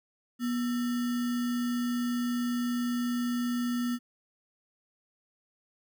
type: tone with sample-and-hold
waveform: sine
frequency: 242.4 Hz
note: B3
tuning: 32 cents flat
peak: -27 dBFS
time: 0.39-3.99 s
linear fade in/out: 50 ms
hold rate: 1575 Hz
effects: none